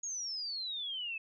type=exponential sweep; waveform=sine; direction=down; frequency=6730 to 2578 Hz; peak=-36 dBFS; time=0.03-1.18 s; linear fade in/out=5 ms; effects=none